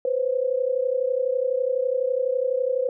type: tone pair together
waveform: sine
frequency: 499.9 / 531.9 Hz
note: B4 / C5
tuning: +21 / +28 cents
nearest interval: minor second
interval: 107 cents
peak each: -23 / -24 dBFS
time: 0.05-2.89 s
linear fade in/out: 2 ms
effects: none